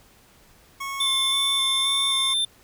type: tone with vibrato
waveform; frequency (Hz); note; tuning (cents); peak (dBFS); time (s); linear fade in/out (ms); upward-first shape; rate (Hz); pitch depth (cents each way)
25% pulse; 1089; C#6; -31; -25; 0.8-2.34; 10; square; 1.9; 17
type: tone with pitch glide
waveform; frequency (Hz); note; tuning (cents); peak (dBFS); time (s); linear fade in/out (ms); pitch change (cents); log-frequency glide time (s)
square; 3533 to 3570; A7 to A7; +6 to +24; -21; 1-2.45; 5; +18; 1.44-2.05
effects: pink hiss -55 dBFS RMS until 2.63 s